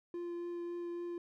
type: tone with vibrato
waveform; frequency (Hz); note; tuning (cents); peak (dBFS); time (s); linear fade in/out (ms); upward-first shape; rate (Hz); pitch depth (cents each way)
triangle; 346.4; F4; -14; -36; 0.14-1.18; 2; triangle; 3.6; 10
effects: none